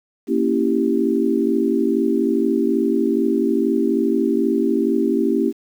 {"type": "chord", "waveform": "sine", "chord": "A# diminished seventh", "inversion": "none", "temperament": "equal", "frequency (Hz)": [233.1, 277.2, 329.6, 392], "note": ["A#3", "C#4", "E4", "G4"], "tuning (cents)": [0, 0, 0, 0], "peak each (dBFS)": -21, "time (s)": [0.27, 5.53], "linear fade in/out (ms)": 50, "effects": ["8-bit"]}